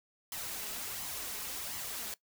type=noise with flanger; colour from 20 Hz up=white; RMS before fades=-40 dBFS; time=0.32-2.14 s; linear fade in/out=2 ms; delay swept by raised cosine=0.96 to 4.76 ms; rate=1.4 Hz; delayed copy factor=+0.5; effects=noise-tail reverb RT60 0.1 s tail -19 dB re dry